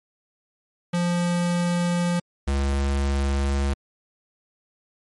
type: tone pair in turn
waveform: square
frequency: 174.61 / 69.29 Hz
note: F3 / C#2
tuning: 0 / 0 cents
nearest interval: octave + major third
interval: 1600 cents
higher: first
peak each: -21 dBFS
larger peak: neither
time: 0.93-2.2 / 2.47-3.74 s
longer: neither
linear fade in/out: 10 ms
effects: MP3 48 kbps